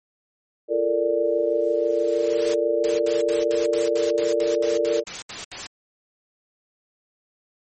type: chord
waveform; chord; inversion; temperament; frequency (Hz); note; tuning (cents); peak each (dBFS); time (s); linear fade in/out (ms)
sine; Bb major seventh; second; equal with one note detuned; 342.6 / 440 / 466.2 / 587.3; F4 / A4 / Bb4 / D5; -33 / 0 / 0 / 0; -27 / -25 / -23 / -23; 0.68-5.04; 50
type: noise with exponential growth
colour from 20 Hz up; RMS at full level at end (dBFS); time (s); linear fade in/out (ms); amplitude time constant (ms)
white; -29; 1.25-2.54; 2; 280
type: noise bursts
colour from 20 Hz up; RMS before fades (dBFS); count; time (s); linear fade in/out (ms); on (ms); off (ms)
white; -32; 13; 2.84-5.666; 0; 150; 73
effects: MP3 32 kbps